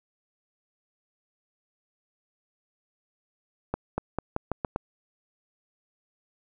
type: accelerating click train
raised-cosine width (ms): 1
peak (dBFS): -13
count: 7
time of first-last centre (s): 3.74-4.761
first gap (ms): 240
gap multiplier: 0.86
effects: none